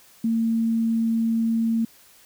sine tone, 227.1 Hz, A#3, 45 cents flat, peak -19 dBFS, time 0.24-1.85 s, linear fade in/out 5 ms, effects white hiss -53 dBFS RMS until 2.25 s

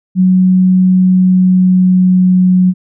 sine tone with pitch glide, 185 to 183.3 Hz, F#3 to F#3, 0 to -16 cents, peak -5 dBFS, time 0.15-2.74 s, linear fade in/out 50 ms, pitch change -16 cents, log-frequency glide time 0.84-2.52 s, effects none

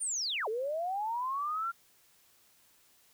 sine linear two-way sweep, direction down then up, 9397 to 415.3 to 1393 Hz, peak -31 dBFS, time 0-1.72 s, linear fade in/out 20 ms, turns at 0.48 s, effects white hiss -65 dBFS RMS until 3.13 s

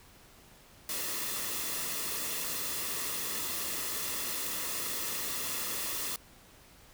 white noise with comb filter, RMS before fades -35 dBFS, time 0.89-6.16 s, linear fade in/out 2 ms, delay 1.3 ms, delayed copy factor -0.5, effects pink hiss -57 dBFS RMS until 6.93 s

